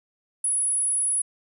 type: tone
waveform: sine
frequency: 10210 Hz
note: D#9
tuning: 44 cents sharp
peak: -21 dBFS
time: 0.44-1.22 s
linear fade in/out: 5 ms
effects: none